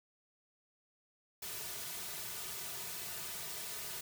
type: noise with comb filter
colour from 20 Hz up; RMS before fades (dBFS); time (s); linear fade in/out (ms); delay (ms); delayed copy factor
white; -43; 1.42-4.01; 5; 3.7; -0.9
effects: none